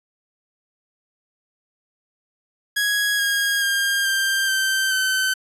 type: tone with pitch steps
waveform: sawtooth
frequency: 1661.2 / 1634.5 / 1608.3 / 1582.5 / 1557.1 / 1532.2 Hz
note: G#6 / G#6 / G6 / G6 / G6 / G6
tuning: 0 / -28 / +44 / +16 / -12 / -40 cents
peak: -15 dBFS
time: 2.76-5.34 s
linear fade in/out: 10 ms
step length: 430 ms
effects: resampled to 32000 Hz